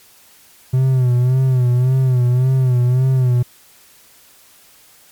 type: tone with vibrato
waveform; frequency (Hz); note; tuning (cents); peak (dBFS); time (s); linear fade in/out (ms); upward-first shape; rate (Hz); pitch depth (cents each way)
triangle; 127.2; C3; -48; -9; 0.73-3.43; 10; sine; 1.8; 67
effects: white hiss -48 dBFS RMS until 5.11 s + MP3 96 kbps